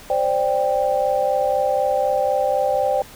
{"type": "chord", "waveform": "sine", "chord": "C suspended second", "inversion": "none", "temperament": "equal with one note detuned", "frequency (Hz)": [523.3, 587.3, 788.1], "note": ["C5", "D5", "G5"], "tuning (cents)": [0, 0, 9], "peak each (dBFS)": -21, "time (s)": [0.1, 3.02], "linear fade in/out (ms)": 2, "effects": ["pink hiss -42 dBFS RMS until 3.15 s"]}